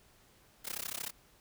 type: noise with amplitude modulation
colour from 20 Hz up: white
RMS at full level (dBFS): -36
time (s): 0.64-1.11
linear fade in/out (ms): 20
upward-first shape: sine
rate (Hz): 33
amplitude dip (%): 100
effects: pink hiss -64 dBFS RMS until 1.4 s